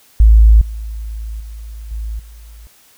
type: tone with level steps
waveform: sine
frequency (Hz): 54.5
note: A1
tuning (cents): -16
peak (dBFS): -3 / -22 / -27 / -20 / -34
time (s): 0.2-2.67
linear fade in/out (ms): 0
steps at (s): 0.61 / 1.4 / 1.91 / 2.19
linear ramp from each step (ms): 5
effects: white hiss -49 dBFS RMS until 2.97 s